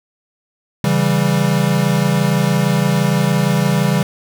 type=chord; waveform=square; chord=C# diminished; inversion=none; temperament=equal; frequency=138.59 / 164.81 / 196 Hz; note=C#3 / E3 / G3; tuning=0 / 0 / 0 cents; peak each=-18 dBFS; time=0.84-4.03 s; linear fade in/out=2 ms; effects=none